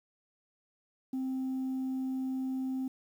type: tone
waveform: sine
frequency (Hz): 261.6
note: C4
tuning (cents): 0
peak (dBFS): -29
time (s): 1.13-2.88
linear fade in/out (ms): 5
effects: tanh soft clip ceiling -30 dBFS + 10-bit